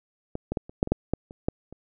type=clicks; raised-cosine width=2 ms; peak=-17 / -15 / -13 / -28 / -6 / -19 / -7 / -10 / -28 / -10 / -28 dBFS; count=11; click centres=0.354 / 0.52 / 0.572 / 0.695 / 0.829 / 0.874 / 0.92 / 1.136 / 1.309 / 1.485 / 1.726 s; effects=none